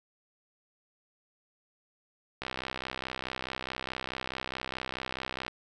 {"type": "click train", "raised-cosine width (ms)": 0.3, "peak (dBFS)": -18, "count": 199, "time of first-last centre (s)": [2.42, 5.48], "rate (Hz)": 64.7, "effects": []}